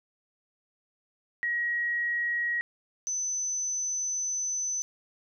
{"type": "tone pair in turn", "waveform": "sine", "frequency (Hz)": [1900, 6053], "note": ["A#6", "F#8"], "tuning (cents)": [33, 38], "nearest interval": "octave + minor sixth", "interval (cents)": 2005, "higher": "second", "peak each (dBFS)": [-26, -28], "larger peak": "first", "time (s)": [[1.43, 2.61], [3.07, 4.82]], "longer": "second", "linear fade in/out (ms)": 0, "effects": []}